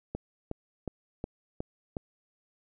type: click train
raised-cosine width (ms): 2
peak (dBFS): -20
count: 6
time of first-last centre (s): 0.15-1.968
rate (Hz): 2.75
effects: none